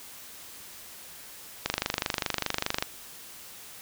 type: click train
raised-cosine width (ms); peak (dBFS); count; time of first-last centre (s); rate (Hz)
0.2; -8; 30; 1.66-2.825; 24.9
effects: white hiss -46 dBFS RMS until 3.81 s

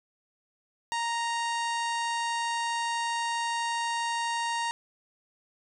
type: harmonic tone with a mistuned harmonic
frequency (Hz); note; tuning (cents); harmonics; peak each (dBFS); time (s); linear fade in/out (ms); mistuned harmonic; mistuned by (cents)
932.3; A#5; 0; 1 / 2 / 3 / 4 / 5 / 6 / 7 / 8 / 9 / 10; -29 / -35 / -39 / -41 / -43 / -45 / -46 / -47 / -48 / -49; 0.92-4.71; 0; 5; -37
effects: none

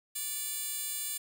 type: tone with high-pass filter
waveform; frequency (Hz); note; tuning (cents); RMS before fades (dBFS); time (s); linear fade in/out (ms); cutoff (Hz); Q
10% pulse; 581; D5; -19; -36; 0.15-1.18; 10; 7500; 0.79
effects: none

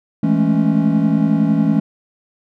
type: chord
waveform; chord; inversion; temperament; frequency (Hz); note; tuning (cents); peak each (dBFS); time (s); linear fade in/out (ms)
triangle; A major seventh; second; equal with one note detuned; 164.81 / 209.1 / 220 / 277.2; E3 / G#3 / A3 / C#4; 0 / +12 / 0 / 0; -16; 0.23-1.8; 5
effects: none

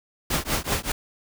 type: noise with tremolo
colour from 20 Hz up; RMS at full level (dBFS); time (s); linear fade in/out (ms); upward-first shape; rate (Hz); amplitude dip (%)
pink; -22; 0.3-0.92; 5; triangle; 5.2; 100
effects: none

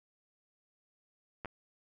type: clicks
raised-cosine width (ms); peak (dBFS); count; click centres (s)
0.5; -26; 2; 1.448 / 1.457
effects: none

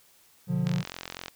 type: chord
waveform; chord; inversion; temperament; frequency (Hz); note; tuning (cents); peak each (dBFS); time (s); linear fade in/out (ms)
triangle; B diminished; none; just; 123.47 / 148.16 / 177.8; B2 / D3 / F3; 0 / +16 / +31; -30 / -27 / -25; 0.47-0.84; 50
type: click train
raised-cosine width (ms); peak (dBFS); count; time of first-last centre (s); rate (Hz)
0.2; -18; 28; 0.67-1.282; 44.1
effects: white hiss -60 dBFS RMS until 1.35 s

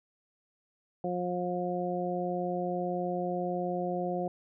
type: harmonic tone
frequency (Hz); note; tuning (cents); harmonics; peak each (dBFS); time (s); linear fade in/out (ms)
178.4; F3; +37; 1 / 2 / 3 / 4; -35 / -35 / -35 / -35; 1.04-4.28; 2
effects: none

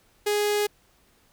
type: tone with notch filter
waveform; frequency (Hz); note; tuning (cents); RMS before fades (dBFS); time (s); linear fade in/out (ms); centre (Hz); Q
sawtooth; 415.3; G#4; 0; -24; 0.26-0.67; 10; 1100; 1.5
effects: pink hiss -62 dBFS RMS until 1.32 s

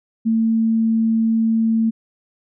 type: tone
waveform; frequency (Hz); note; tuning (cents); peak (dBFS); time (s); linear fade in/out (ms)
sine; 224.7; A3; +37; -14; 0.25-1.91; 20
effects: none

